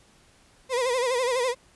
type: tone with vibrato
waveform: 35% pulse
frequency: 500 Hz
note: B4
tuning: 21 cents sharp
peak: -21 dBFS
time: 0.69-1.55 s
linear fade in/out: 50 ms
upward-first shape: sine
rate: 12 Hz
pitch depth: 97 cents each way
effects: pink hiss -58 dBFS RMS until 1.75 s + resampled to 24000 Hz